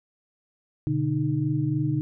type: tone cluster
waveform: sine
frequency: 122.1 / 145.5 / 307.2 Hz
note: B2 / D3 / D#4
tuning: -19 / -16 / -22 cents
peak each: -28 / -25 / -27 dBFS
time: 0.87-2.01 s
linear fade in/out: 0 ms
effects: none